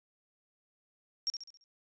sine tone with echo, 5570 Hz, F8, 5 cents flat, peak -29 dBFS, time 1.27-1.3 s, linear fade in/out 0 ms, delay 68 ms, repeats 5, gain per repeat -7 dB, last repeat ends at 1.64 s, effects resampled to 16000 Hz

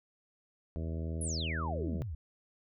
harmonic tone, 81 Hz, E2, 30 cents flat, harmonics 1 / 2 / 3 / 4 / 5 / 6 / 7 / 8, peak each -35 / -41 / -45 / -47 / -49 / -51 / -52 / -53 dBFS, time 0.76-2.02 s, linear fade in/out 0 ms
sine exponential sweep, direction down, 11250 to 66.3 Hz, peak -36 dBFS, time 1.21-2.15 s, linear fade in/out 5 ms
effects none

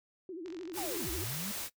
sine tone with vibrato, 347 Hz, F4, 11 cents flat, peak -39 dBFS, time 0.29-1.24 s, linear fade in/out 2 ms, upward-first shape sine, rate 13 Hz, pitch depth 160 cents each way
click train, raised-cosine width 0.2 ms, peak -34 dBFS, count 22, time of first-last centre 0.46-0.914 s, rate 46.3 Hz
white noise, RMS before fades -39 dBFS, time 0.73-1.7 s, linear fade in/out 50 ms
sine linear two-way sweep, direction down then up, 880 to 49 to 214.3 Hz, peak -39 dBFS, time 0.77-1.52 s, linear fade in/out 10 ms, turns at 1.1 s
effects noise-tail reverb RT60 0.1 s tail -20 dB re dry

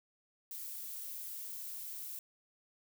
violet noise, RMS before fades -44 dBFS, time 0.51-2.19 s, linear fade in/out 2 ms, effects none

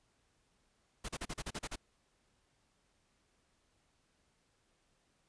pink noise bursts, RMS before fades -40 dBFS, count 9, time 1.04-1.759 s, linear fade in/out 10 ms, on 47 ms, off 37 ms, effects pink hiss -75 dBFS RMS until 5.28 s + resampled to 22050 Hz

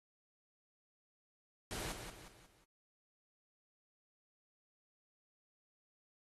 pink noise with echo, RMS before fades -43 dBFS, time 1.71-1.92 s, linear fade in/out 0 ms, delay 180 ms, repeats 4, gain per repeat -7 dB, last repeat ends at 2.64 s, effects AAC 32 kbps

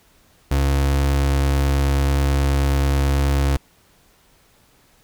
35% pulse tone, 69.3 Hz, C#2, in tune, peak -14 dBFS, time 0.51-3.57 s, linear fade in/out 5 ms, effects pink hiss -56 dBFS RMS until 5.03 s

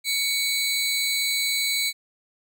sawtooth tone pair together, 2239 / 4006 Hz, C#7 / B7, +17 / +24 cents, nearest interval minor seventh, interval 1007 cents, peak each -22 / -22 dBFS, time 0.04-1.93 s, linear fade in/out 50 ms, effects none

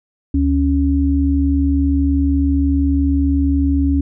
sine tone pair together, 73.82 / 277.2 Hz, D2 / C#4, +9 / 0 cents, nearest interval octave + major seventh, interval 2291 cents, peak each -15 dBFS, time 0.34-4.01 s, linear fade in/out 5 ms, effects none

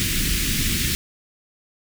pink band-stop noise, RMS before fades -22 dBFS, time 0-0.95 s, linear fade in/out 0 ms, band 290 to 1900 Hz, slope 24 dB/octave, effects none

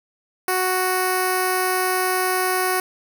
5% pulse tone with notch filter, 370 Hz, F#4, in tune, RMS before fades -21 dBFS, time 0.48-2.8 s, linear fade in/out 2 ms, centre 3400 Hz, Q 0.51, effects none

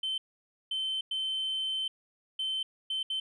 sine tone bursts at uneven times, 3083 Hz, G7, 29 cents flat, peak -28 dBFS, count 6, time 0.03-0.18 / 0.71-1.01 / 1.11-1.88 / 2.39-2.63 / 2.9-3.03 / 3.1-3.2 s, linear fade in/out 5 ms, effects tanh soft clip ceiling -27 dBFS

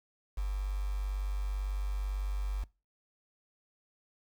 sine tone with quantisation, 49 Hz, G1, in tune, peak -30 dBFS, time 0.37-2.64 s, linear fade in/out 10 ms, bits 8, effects noise-tail reverb RT60 0.3 s tail -23 dB re dry

